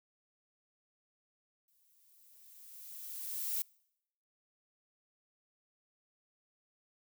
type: noise with exponential growth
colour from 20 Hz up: violet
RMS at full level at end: -34 dBFS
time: 1.68-3.62 s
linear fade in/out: 1 ms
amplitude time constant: 420 ms
effects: noise-tail reverb RT60 0.8 s tail -26 dB re dry